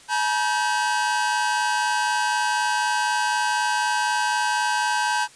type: tone cluster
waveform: 45% pulse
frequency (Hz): 854 / 958 / 1555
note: G#5 / A#5 / G6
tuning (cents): +48 / +47 / -14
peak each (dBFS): -25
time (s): 0.08-5.28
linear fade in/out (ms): 50
effects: white hiss -49 dBFS RMS until 5.35 s + resampled to 22050 Hz